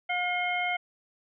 harmonic tone with a mistuned harmonic, 715 Hz, F5, 41 cents sharp, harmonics 1 / 2 / 3 / 4, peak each -30 / -37 / -29 / -38 dBFS, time 0.09-0.77 s, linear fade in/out 10 ms, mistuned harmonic 4, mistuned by +140 cents, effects none

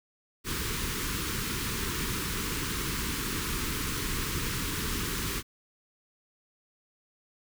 pink band-stop noise, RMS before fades -32 dBFS, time 0.44-5.43 s, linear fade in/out 50 ms, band 450 to 1000 Hz, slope 48 dB/octave, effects none

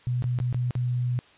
sine tone with dropouts, 123.47 Hz, B2, in tune, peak -23 dBFS, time 0.07-1.19 s, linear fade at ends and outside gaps 0 ms, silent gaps 0.223-0.241 / 0.388-0.401 / 0.527-0.545 / 0.708-0.753 s, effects white hiss -55 dBFS RMS until 1.37 s + resampled to 8000 Hz

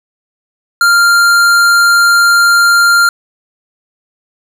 sine tone with tanh clipping, 1394 Hz, F6, 4 cents flat, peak -7 dBFS, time 0.81-3.09 s, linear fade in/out 2 ms, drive 18 dB, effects none

